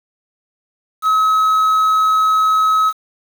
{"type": "tone with quantisation", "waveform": "triangle", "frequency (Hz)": 1281, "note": "E6", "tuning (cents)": -50, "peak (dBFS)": -9, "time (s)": [1.02, 2.93], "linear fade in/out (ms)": 50, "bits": 6, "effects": []}